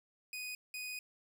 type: tone bursts at uneven times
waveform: sawtooth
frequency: 2489 Hz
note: D#7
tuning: in tune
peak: -37 dBFS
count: 2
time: 0.33-0.55 / 0.74-0.99 s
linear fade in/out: 2 ms
effects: none